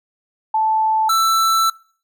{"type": "tone pair in turn", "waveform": ["sine", "square"], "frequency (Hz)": [876, 1328.2], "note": ["A5", "E6"], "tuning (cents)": [-8, 13], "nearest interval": "perfect fifth", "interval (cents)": 721, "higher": "second", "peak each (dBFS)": -14, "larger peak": "neither", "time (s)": [[0.54, 1.09], [1.09, 1.7]], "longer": "second", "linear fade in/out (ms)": 5, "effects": ["noise-tail reverb RT60 0.5 s tail -23 dB re dry"]}